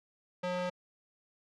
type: tone with high-pass filter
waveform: square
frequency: 180 Hz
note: F#3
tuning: 47 cents flat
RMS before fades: -34 dBFS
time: 0.43-0.7 s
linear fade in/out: 10 ms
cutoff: 370 Hz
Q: 2.1
effects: low-pass 4000 Hz 12 dB/octave + AAC 48 kbps